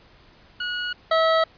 25% pulse tone pair in turn, 1454 / 647.7 Hz, F#6 / E5, -31 / -31 cents, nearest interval octave + major second, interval 1400 cents, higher first, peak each -22 / -13 dBFS, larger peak second, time 0.6-0.93 / 1.11-1.44 s, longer neither, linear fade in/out 5 ms, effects pink hiss -53 dBFS RMS until 1.57 s + resampled to 11025 Hz

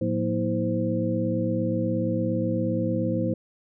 sine tone cluster, 110.8 / 179.2 / 236.4 / 323.5 / 519 Hz, A2 / F3 / A#3 / E4 / C5, +13 / +45 / +24 / -32 / -14 cents, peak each -29 dBFS, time 0.01-3.34 s, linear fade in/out 5 ms, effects none

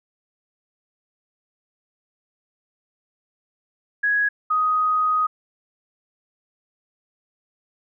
sine tone pair in turn, 1666 / 1250.9 Hz, G#6 / D#6, +5 / +9 cents, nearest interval perfect fourth, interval 496 cents, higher first, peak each -17 dBFS, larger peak neither, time 4.03-4.29 / 4.5-5.27 s, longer second, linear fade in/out 10 ms, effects none

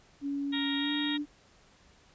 sine tone with pitch glide, 281.7 to 293.2 Hz, C#4 to D4, +28 to -3 cents, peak -30 dBFS, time 0.21-1.26 s, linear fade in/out 50 ms, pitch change +69 cents, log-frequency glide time 0.77-0.92 s
harmonic tone, 468.3 Hz, A#4, 8 cents sharp, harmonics 2 / 3 / 4 / 5 / 6 / 7 / 8, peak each -44 / -46 / -38 / -45 / -45 / -38 / -35 dBFS, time 0.52-1.18 s, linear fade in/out 20 ms
effects pink hiss -61 dBFS RMS until 2.14 s + resampled to 16000 Hz

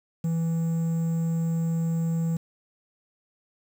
triangle tone, 164.9 Hz, E3, 1 cent sharp, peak -21 dBFS, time 0.24-2.37 s, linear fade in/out 5 ms, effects 8-bit

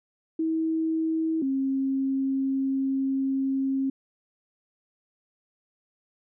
sine tone pair in turn, 321.5 / 268.9 Hz, E4 / C4, -43 / +47 cents, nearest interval minor third, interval 310 cents, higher first, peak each -23 dBFS, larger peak neither, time 0.39-1.42 / 1.42-3.9 s, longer second, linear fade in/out 5 ms, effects none

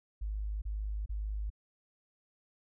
sine tone bursts, 51.91 Hz, G#1, in tune, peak -33 dBFS, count 3, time 0.21-1.502 s, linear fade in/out 10 ms, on 410 ms, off 31 ms, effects none

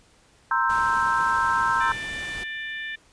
sine chord, C dominant seventh, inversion third, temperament equal, 932.3 / 1046.5 / 1318.5 / 1568 Hz, Bb5 / C6 / E6 / G6, 0 / 0 / 0 / 0 cents, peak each -25 dBFS, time 0.51-1.92 s, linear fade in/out 2 ms
pink noise, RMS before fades -39 dBFS, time 0.69-2.44 s, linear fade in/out 10 ms
harmonic tone, 592 Hz, D5, 14 cents sharp, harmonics 3 / 4 / 5 / 6, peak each -31 / -38 / -43 / -41 dBFS, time 1.8-2.96 s, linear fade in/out 10 ms
effects pink hiss -58 dBFS RMS until 3.12 s + resampled to 22050 Hz

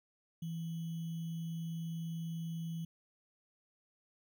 sine tone with sample-and-hold, 164.81 Hz, E3, in tune, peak -37 dBFS, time 0.42-2.85 s, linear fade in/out 5 ms, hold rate 3150 Hz, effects none

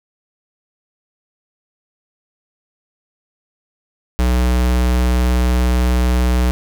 square tone, 61.7 Hz, B1, 1 cent flat, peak -13 dBFS, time 4.19-6.51 s, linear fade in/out 0 ms, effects none

